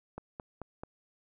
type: click train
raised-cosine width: 1 ms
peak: -26 dBFS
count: 4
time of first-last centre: 0.18-0.835 s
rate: 4.58 Hz
effects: none